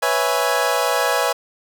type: chord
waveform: 25% pulse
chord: C# minor seventh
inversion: third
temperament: equal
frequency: 493.9 / 554.4 / 659.3 / 830.6 Hz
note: B4 / C#5 / E5 / G#5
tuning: 0 / 0 / 0 / 0 cents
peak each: -19 dBFS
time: 0.02-1.33 s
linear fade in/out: 10 ms
effects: none